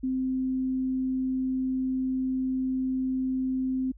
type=tone; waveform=sine; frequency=260 Hz; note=C4; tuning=11 cents flat; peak=-25 dBFS; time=0.03-3.92 s; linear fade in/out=10 ms; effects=added 50 Hz sine -47 dBFS peak until 3.97 s